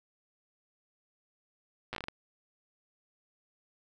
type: slowing click train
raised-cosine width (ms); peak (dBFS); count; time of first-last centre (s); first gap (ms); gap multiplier
0.3; -21; 8; 1.93-2.084; 8; 1.33
effects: none